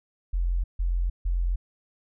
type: tone bursts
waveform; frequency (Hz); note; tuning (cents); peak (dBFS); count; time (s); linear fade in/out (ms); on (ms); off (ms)
sine; 43.65; F1; 0; -22; 3; 0.33-1.56; 10; 310; 150
effects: none